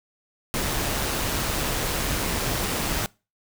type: noise with amplitude modulation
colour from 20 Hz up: pink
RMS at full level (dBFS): -25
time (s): 0.54-3.06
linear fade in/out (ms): 0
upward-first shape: sine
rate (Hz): 143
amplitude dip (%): 25
effects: noise-tail reverb RT60 0.3 s tail -24 dB re dry